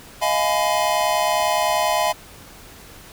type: chord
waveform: square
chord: F half-diminished seventh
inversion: third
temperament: just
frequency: 628.6 / 698.5 / 838.1 / 1005.8 Hz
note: Eb5 / F5 / Ab5 / Cb6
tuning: +18 / 0 / +16 / +31 cents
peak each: -24 dBFS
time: 0.21-2.13 s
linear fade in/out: 20 ms
effects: pink hiss -43 dBFS RMS until 3.12 s